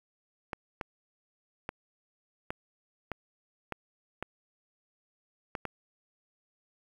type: clicks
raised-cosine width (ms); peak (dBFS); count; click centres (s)
0.5; -19; 9; 0.532 / 0.812 / 1.691 / 2.505 / 3.117 / 3.723 / 4.226 / 5.552 / 5.653
effects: 8-bit